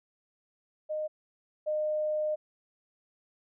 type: tone pair in turn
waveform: sine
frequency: 615 / 611.1 Hz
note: D#5 / D#5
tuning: -20 / -31 cents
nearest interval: unison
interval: 11 cents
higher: first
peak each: -30 / -27 dBFS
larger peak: second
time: 0.89-1.08 / 1.66-2.36 s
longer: second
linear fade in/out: 20 ms
effects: none